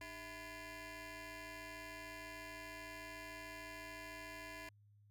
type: ring-modulated tone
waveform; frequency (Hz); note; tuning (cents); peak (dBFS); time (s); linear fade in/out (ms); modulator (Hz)
15% pulse; 349.2; F4; 0; -39; 0.01-4.69; 2; 1350
effects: added 103 Hz sine -64 dBFS peak until 5.1 s